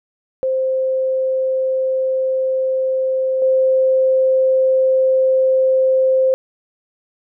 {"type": "tone with level steps", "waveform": "sine", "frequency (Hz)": 523.3, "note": "C5", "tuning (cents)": 0, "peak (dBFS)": [-15, -11], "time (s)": [0.43, 6.34], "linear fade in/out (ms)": 0, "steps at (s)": 3.42, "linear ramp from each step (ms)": 2, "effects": []}